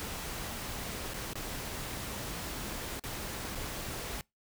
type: noise with dropouts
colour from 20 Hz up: pink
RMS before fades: -39 dBFS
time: 0-4.21 s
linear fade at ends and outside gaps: 0 ms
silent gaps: 1.136-1.142 / 1.333-1.355 / 2.995-3.038 / 3.55-3.554 s
effects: noise-tail reverb RT60 0.2 s tail -25 dB re dry